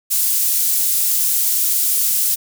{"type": "high-pass noise", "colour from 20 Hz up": "pink", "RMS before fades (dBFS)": -17, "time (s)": [0.1, 2.36], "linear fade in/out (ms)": 20, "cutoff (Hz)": 10000, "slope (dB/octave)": 12, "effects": []}